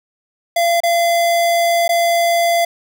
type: tone with dropouts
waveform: square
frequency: 683 Hz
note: F5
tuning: 39 cents flat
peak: -13 dBFS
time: 0.56-2.65 s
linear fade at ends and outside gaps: 5 ms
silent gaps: 0.804-0.834 / 1.88-1.891 s
effects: none